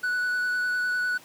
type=tone with vibrato; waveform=triangle; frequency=1480 Hz; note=F#6; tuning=in tune; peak=-22 dBFS; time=0.03-1.18 s; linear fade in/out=10 ms; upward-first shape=sine; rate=9.9 Hz; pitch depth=12 cents each way; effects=pink hiss -50 dBFS RMS until 1.24 s + high-pass 200 Hz 12 dB/octave